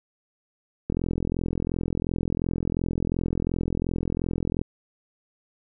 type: click train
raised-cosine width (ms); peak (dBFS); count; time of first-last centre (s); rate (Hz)
3; -13; 160; 0.9-4.615; 42.8
effects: none